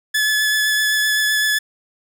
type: tone with vibrato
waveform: sawtooth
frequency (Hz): 1719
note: A6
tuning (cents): -41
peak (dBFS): -12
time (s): 0.14-1.59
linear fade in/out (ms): 10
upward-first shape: triangle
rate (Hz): 7.8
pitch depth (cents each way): 15
effects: none